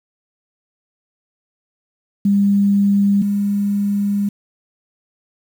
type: tone pair in turn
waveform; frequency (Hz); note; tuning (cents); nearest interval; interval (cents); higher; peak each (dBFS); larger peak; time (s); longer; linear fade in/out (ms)
sine; 200.5 / 202.4; G3 / G#3; +39 / -44; unison; 17; second; -11 / -15; first; 2.25-3.22 / 3.22-4.29; second; 5
effects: 7-bit